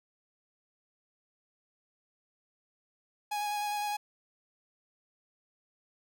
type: tone with vibrato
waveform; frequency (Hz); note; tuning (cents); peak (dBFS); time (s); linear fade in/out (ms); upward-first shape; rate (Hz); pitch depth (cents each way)
45% pulse; 830.6; G#5; 0; -31; 3.31-3.97; 10; square; 9.8; 11
effects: none